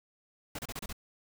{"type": "noise bursts", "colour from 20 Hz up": "pink", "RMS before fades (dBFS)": -39, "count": 6, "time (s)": [0.55, 0.928], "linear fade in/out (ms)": 5, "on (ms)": 38, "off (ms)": 30, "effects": []}